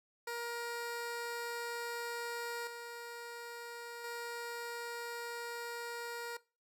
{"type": "tone with level steps", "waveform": "15% pulse", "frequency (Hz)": 472.1, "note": "A#4", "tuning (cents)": 22, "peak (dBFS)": [-32, -38, -34], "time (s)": [0.27, 6.37], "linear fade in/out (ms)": 5, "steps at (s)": [2.67, 4.04], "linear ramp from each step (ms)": 2, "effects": ["noise-tail reverb RT60 0.3 s tail -20 dB re dry"]}